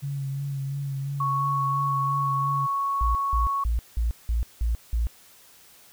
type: tone with vibrato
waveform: sine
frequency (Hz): 138.4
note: C#3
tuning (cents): -2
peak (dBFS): -27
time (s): 0.02-2.67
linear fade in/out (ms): 20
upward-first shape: sine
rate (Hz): 2.9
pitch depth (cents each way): 30
type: tone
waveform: sine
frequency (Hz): 1108.7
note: C#6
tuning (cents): 0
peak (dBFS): -23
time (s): 1.2-3.64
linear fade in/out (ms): 5
type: tone bursts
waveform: sine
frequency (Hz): 57.5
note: A#1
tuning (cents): -23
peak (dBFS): -21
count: 7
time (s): 3.01-5.07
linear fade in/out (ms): 0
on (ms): 140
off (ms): 180
effects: white hiss -53 dBFS RMS until 5.92 s